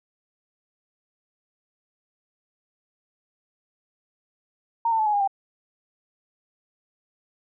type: tone with pitch steps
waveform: sine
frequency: 924 / 895.1 / 867.1 / 840 / 813.7 / 788.3 Hz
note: A#5 / A5 / A5 / G#5 / G#5 / G5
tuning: -16 / +29 / -26 / +19 / -36 / +9 cents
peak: -19 dBFS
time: 4.85-5.276 s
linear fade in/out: 5 ms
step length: 71 ms
effects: none